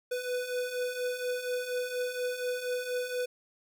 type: beating tone pair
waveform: square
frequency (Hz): 493.9 / 498.1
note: B4 / B4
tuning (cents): 0 / +15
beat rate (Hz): 4.2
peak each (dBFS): -38 / -33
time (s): 0.11-3.26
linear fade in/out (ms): 10
effects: none